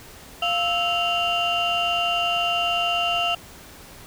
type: tone cluster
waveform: sine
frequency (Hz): 697 / 1313 / 2791 / 3038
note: F5 / E6 / F7 / F#7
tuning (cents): -4 / -7 / -2 / +45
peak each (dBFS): -23 / -27 / -22 / -29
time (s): 0.42-3.35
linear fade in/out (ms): 5
effects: tanh soft clip ceiling -15 dBFS + pink hiss -44 dBFS RMS until 4.06 s